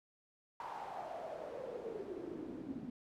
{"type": "noise with band-pass filter sweep", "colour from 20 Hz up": "pink", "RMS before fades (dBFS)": -45, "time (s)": [0.6, 2.9], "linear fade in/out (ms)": 2, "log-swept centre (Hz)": [960, 240], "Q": 5.8, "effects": []}